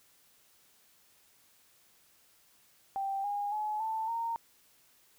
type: tone with pitch steps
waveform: sine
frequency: 784 / 816.3 / 850 / 885.1 / 921.6 Hz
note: G5 / G#5 / G#5 / A5 / A#5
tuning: 0 / -30 / +40 / +10 / -20 cents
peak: -31 dBFS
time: 2.96-4.36 s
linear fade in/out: 0 ms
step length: 280 ms
effects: white hiss -65 dBFS RMS until 5.18 s